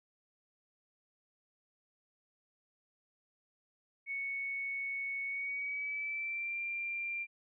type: tone with pitch glide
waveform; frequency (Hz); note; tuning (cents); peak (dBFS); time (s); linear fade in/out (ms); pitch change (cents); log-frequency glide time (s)
sine; 2217 to 2376; C#7 to D7; 0 to +20; -35; 4.06-7.27; 50; +120; 5.25-6.6
effects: none